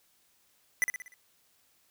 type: tone with echo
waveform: square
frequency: 1996 Hz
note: B6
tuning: 18 cents sharp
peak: -23 dBFS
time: 0.82-0.84 s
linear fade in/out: 0 ms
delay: 60 ms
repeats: 5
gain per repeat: -6 dB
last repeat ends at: 1.14 s
effects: white hiss -68 dBFS RMS until 1.9 s

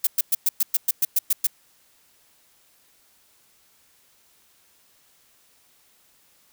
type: noise bursts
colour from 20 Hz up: violet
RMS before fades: -19 dBFS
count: 11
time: 0.04-1.47 s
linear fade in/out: 5 ms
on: 30 ms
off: 110 ms
effects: white hiss -60 dBFS RMS until 6.52 s

